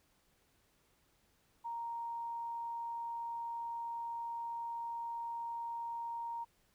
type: tone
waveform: sine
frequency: 932.3 Hz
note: A#5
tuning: in tune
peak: -38 dBFS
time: 1.64-6.45 s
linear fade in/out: 20 ms
effects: pink hiss -73 dBFS RMS until 6.74 s